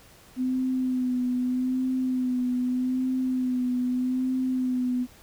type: tone with vibrato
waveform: sine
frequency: 253.7 Hz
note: B3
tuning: 47 cents sharp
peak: -23 dBFS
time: 0.36-5.07 s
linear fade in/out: 50 ms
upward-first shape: sine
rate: 0.81 Hz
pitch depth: 32 cents each way
effects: pink hiss -53 dBFS RMS until 5.22 s